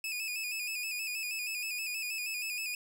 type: tone with vibrato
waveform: sawtooth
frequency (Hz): 2528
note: D#7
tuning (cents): +27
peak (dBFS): -31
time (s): 0.04-2.75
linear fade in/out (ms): 2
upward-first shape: square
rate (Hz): 6.3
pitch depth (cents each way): 52
effects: none